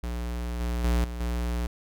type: tone with level steps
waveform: square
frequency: 59.5 Hz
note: A#1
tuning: 36 cents sharp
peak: -30 / -27 / -22 / -33 / -27 dBFS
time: 0.03-1.67 s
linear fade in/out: 5 ms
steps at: 0.6 / 0.84 / 1.04 / 1.2 s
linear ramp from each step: 5 ms
effects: none